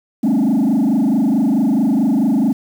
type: tone with frequency modulation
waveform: sine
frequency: 245.2 Hz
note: B3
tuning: 12 cents flat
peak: -9 dBFS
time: 0.23-2.53 s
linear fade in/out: 10 ms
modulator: 24.6 Hz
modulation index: 1.9
effects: tanh soft clip ceiling -11 dBFS + 7-bit